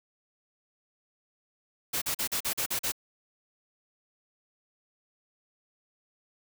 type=noise bursts; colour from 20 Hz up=white; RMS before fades=-30 dBFS; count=8; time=1.93-2.921 s; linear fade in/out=10 ms; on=88 ms; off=41 ms; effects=none